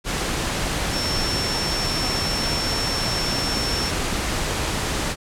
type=tone in noise; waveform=sine; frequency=5420 Hz; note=E8; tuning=47 cents sharp; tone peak=-25 dBFS; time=0.91-3.92 s; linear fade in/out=50 ms; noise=pink; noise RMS=-24 dBFS; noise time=0.04-5.16 s; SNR=-4 dB; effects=low-pass 9000 Hz 12 dB/octave